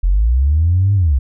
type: linear two-way sweep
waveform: sine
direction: up then down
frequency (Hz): 41.2 to 102.7 to 60.6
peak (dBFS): -9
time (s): 0.03-1.19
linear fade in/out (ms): 10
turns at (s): 0.94
effects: tanh soft clip ceiling -5 dBFS